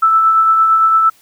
sine tone with tremolo, 1318.5 Hz, E6, in tune, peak -6 dBFS, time 0.02-1.1 s, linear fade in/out 10 ms, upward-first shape triangle, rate 8.8 Hz, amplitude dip 35%, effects white hiss -50 dBFS RMS until 1.21 s

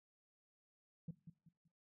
sine tone with echo, 164.81 Hz, E3, in tune, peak -40 dBFS, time 1.08-1.11 s, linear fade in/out 5 ms, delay 190 ms, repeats 3, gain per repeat -10 dB, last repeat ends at 1.68 s, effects noise-tail reverb RT60 0.4 s tail -20 dB re dry + tanh soft clip ceiling -41 dBFS

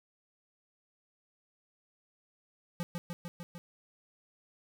square tone with echo, 173.3 Hz, F3, 13 cents flat, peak -33 dBFS, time 2.8-2.83 s, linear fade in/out 0 ms, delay 150 ms, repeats 5, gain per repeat -2 dB, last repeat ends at 3.58 s, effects none

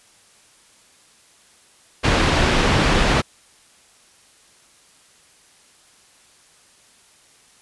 pink low-pass noise, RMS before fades -17 dBFS, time 2.03-3.22 s, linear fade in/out 20 ms, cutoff 3900 Hz, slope 12 dB/octave, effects white hiss -53 dBFS RMS until 7.61 s + resampled to 24000 Hz

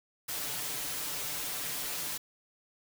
white noise with comb filter, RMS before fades -36 dBFS, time 0.28-2.18 s, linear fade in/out 10 ms, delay 6.8 ms, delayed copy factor +0.8, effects none

